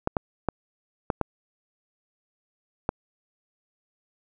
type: clicks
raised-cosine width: 1 ms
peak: -9 dBFS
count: 6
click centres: 0.074 / 0.168 / 0.487 / 1.102 / 1.213 / 2.891 s
effects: none